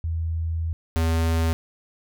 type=tone pair in turn; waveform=sine / square; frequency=81.9 / 81.9 Hz; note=E2 / E2; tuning=-11 / -11 cents; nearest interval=unison; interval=0 cents; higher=neither; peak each=-23 / -20 dBFS; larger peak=second; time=0.04-0.73 / 0.96-1.53 s; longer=first; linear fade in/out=0 ms; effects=none